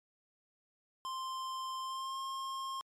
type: tone with pitch glide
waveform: square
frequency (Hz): 1046.5 to 1069.1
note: C6 to C6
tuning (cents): 0 to +37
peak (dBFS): -38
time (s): 1.05-2.81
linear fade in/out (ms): 0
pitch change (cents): +37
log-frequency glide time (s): 1.81-2.19
effects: low-pass 9000 Hz 12 dB/octave + MP3 96 kbps